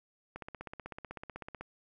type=click train; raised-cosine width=0.5 ms; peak=-27 dBFS; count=21; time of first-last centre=0.36-1.61 s; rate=16 Hz; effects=none